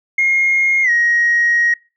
sine tone with pitch glide, 2142 to 1886.4 Hz, C7 to A#6, +40 to +20 cents, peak -10 dBFS, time 0.18-1.74 s, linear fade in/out 5 ms, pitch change -220 cents, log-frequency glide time 0.83-0.9 s, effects noise-tail reverb RT60 0.3 s tail -23 dB re dry + tanh soft clip ceiling -7 dBFS

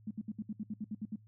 sine tone bursts, 212.8 Hz, G#3, 42 cents sharp, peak -35 dBFS, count 11, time 0.07-1.159 s, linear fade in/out 5 ms, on 39 ms, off 66 ms, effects noise-tail reverb RT60 0.1 s tail -18 dB re dry + added 108 Hz sine -57 dBFS peak until 1.27 s

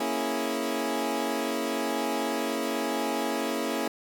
20% pulse chord, A# half-diminished seventh, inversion none, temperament equal, 233.1 / 277.2 / 329.6 / 415.3 Hz, A#3 / C#4 / E4 / G#4, 0 / 0 / 0 / 0 cents, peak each -28 / -27 / -28 / -29 dBFS, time 0-3.88 s, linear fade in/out 5 ms, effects none

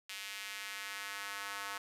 square tone with high-pass filter sweep, 99.8 Hz, G2, 32 cents sharp, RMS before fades -43 dBFS, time 0.09-1.78 s, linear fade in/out 5 ms, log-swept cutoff 2500 to 1200 Hz, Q 1.5, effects resampled to 32000 Hz + 10-bit

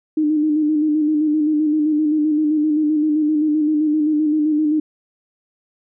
sine tone with vibrato, 304.5 Hz, D#4, 37 cents flat, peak -14 dBFS, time 0.17-4.8 s, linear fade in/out 5 ms, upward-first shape square, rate 7.7 Hz, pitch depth 34 cents each way, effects none

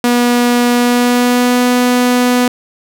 sawtooth tone with pitch glide, 242.2 to 247.1 Hz, B3 to B3, -34 to +1 cents, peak -5 dBFS, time 0.04-2.48 s, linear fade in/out 2 ms, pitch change +35 cents, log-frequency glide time 0.72-1.63 s, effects none

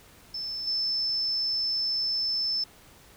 sine tone with level steps, 5274 Hz, E8, in tune, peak -31 / -25 dBFS, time 0.34-2.64 s, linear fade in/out 5 ms, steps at 0.67 s, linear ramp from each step 5 ms, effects pink hiss -54 dBFS RMS until 3.16 s

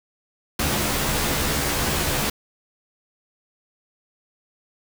pink noise with comb filter, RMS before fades -23 dBFS, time 0.59-2.3 s, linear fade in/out 5 ms, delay 14 ms, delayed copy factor +0.9, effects none

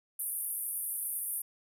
pink band-pass noise, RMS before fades -36 dBFS, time 0.19-1.42 s, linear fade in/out 5 ms, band 9300 to 14000 Hz, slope 96 dB/octave, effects none

